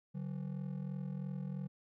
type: ring-modulated tone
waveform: triangle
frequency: 164.81 Hz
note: E3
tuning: in tune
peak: -33 dBFS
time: 0.14-1.68 s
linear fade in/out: 20 ms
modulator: 21.5 Hz
effects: none